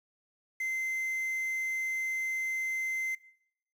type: tone with quantisation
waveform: triangle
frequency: 2072 Hz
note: C7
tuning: 17 cents flat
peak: -29 dBFS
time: 0.6-3.15 s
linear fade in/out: 5 ms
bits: 9
effects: noise-tail reverb RT60 0.7 s tail -20 dB re dry